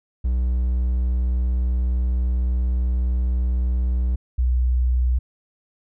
triangle / sine tone pair in turn, 61.74 / 61.98 Hz, B1 / B1, 0 / +7 cents, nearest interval unison, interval 7 cents, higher second, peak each -16 dBFS, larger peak neither, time 0.24-4.16 / 4.38-5.19 s, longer first, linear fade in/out 10 ms, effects none

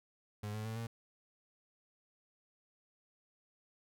35% pulse tone with pitch steps, 104.4 / 107.83 / 111.38 / 115.04 Hz, G#2 / A2 / A2 / A#2, +10 / -34 / +22 / -22 cents, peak -37 dBFS, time 0.43-0.87 s, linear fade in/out 5 ms, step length 110 ms, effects none

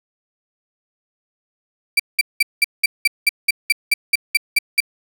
35% pulse tone bursts, 2334 Hz, D7, 11 cents flat, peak -9 dBFS, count 14, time 1.97-4.804 s, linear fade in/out 5 ms, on 26 ms, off 190 ms, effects 7-bit

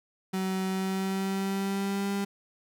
35% pulse tone with pitch glide, 188.9 to 199.09 Hz, F#3 to G3, +36 to +27 cents, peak -26 dBFS, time 0.33-2.25 s, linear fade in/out 10 ms, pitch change +91 cents, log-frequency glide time 0.67-2.12 s, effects none

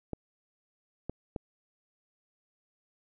clicks, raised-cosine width 2 ms, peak -21 dBFS, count 3, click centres 0.133 / 1.096 / 1.362 s, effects none

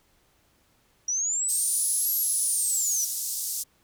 sine linear two-way sweep, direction up then down, 5720 to 11840 to 5720 Hz, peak -24 dBFS, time 1.08-3.05 s, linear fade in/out 5 ms, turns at 2.15 s
white band-pass noise, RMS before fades -31 dBFS, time 1.48-3.64 s, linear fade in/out 20 ms, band 5400 to 13000 Hz, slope 24 dB/octave
effects pink hiss -65 dBFS RMS until 3.83 s

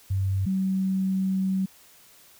sine tone pair in turn, 96.4 / 190.26 Hz, G2 / F#3, -28 / +49 cents, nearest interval octave, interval 1177 cents, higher second, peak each -22 dBFS, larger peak neither, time 0.1-0.46 / 0.46-1.66 s, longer second, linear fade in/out 10 ms, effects white hiss -54 dBFS RMS until 2.39 s

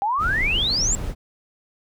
sine exponential sweep, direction up, 776 to 7600 Hz, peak -19 dBFS, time 0.02-0.95 s, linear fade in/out 0 ms
brown noise, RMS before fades -27 dBFS, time 0.18-1.15 s, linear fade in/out 50 ms
effects none

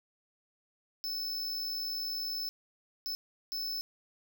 square tone bursts at uneven times, 5260 Hz, E8, 5 cents flat, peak -34 dBFS, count 3, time 1.04-2.49 / 3.06-3.15 / 3.52-3.81 s, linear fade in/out 0 ms, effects none

